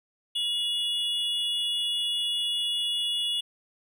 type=tone pair together; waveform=triangle; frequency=2880 / 3425 Hz; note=F#7 / A7; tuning=-47 / -47 cents; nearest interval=minor third; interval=300 cents; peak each=-27 dBFS; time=0.35-3.41 s; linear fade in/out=10 ms; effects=none